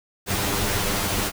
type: noise with comb filter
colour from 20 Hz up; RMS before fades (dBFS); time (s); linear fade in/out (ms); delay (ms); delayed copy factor
pink; -24; 0.26-1.32; 50; 10; +1
effects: none